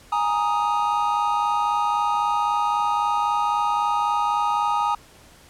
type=chord; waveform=triangle; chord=Ab suspended second; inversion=none; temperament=just; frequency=830.6 / 934.4 / 1245.9 Hz; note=Ab5 / Bb5 / Eb6; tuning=0 / +4 / +2 cents; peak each=-22 dBFS; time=0.12-4.95 s; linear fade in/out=5 ms; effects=pink hiss -50 dBFS RMS until 5.49 s + low-pass 12000 Hz 12 dB/octave